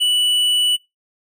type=tone with tanh clipping; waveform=sine; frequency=2960 Hz; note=F#7; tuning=in tune; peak=-15 dBFS; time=0-0.77 s; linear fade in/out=20 ms; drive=9 dB; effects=noise-tail reverb RT60 0.2 s tail -21 dB re dry